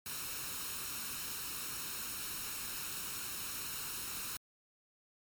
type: noise with comb filter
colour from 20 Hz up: white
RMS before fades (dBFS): -41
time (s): 0.06-4.37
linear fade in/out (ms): 2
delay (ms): 0.74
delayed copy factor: +0.6
effects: MP3 96 kbps